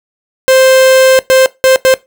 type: tone bursts at uneven times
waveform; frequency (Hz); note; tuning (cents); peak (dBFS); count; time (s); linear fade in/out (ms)
45% pulse; 523.3; C5; 0; -4; 4; 0.48-1.19 / 1.3-1.46 / 1.64-1.76 / 1.85-1.94; 0
effects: noise-tail reverb RT60 0.2 s tail -18 dB re dry